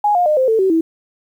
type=tone with pitch steps; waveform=sine; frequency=830.6 / 710.7 / 608 / 520.2 / 445.1 / 380.8 / 325.8 Hz; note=G#5 / F5 / D#5 / C5 / A4 / F#4 / E4; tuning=0 / +30 / -40 / -10 / +20 / +50 / -20 cents; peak=-11 dBFS; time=0.04-0.81 s; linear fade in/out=5 ms; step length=110 ms; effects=8-bit